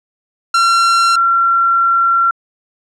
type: tone pair in turn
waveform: 45% pulse / sine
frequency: 1365 / 1365 Hz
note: F6 / F6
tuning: -40 / -40 cents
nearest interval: unison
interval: 0 cents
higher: neither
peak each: -9 / -9 dBFS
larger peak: neither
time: 0.54-1.16 / 1.16-2.31 s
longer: second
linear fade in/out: 5 ms
effects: low-pass 7000 Hz 12 dB/octave